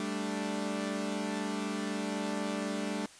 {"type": "chord", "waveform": "sawtooth", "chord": "G suspended second", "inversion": "none", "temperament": "equal", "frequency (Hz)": [196, 220, 293.7], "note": ["G3", "A3", "D4"], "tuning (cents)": [0, 0, 0], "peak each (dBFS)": -33, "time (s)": [0, 3.06], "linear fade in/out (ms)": 2, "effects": ["white hiss -54 dBFS RMS until 3.19 s", "resampled to 22050 Hz"]}